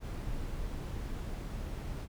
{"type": "noise", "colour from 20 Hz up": "brown", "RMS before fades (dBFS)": -38, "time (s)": [0, 2.08], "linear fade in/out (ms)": 50, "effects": []}